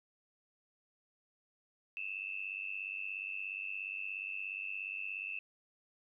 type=tone with amplitude modulation; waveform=sine; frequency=2632 Hz; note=E7; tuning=3 cents flat; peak=-34 dBFS; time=1.97-5.39 s; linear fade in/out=0 ms; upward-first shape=sine; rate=97 Hz; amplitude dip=95%; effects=none